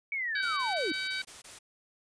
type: linear sweep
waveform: sine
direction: down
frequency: 2283 to 277.2 Hz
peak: -30 dBFS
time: 0.12-0.92 s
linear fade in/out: 2 ms
type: harmonic tone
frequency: 762 Hz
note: G5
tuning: 49 cents flat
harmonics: 2 / 3 / 4 / 5 / 6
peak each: -36 / -37 / -45 / -38 / -39 dBFS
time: 0.35-1.22 s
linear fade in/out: 5 ms
type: noise bursts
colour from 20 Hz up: white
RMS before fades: -47 dBFS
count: 7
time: 0.42-1.59 s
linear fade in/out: 10 ms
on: 150 ms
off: 20 ms
effects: resampled to 22050 Hz